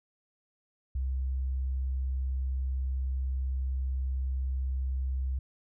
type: tone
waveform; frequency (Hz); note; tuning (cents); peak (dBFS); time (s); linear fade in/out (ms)
sine; 65.41; C2; 0; -28; 0.95-5.39; 5
effects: none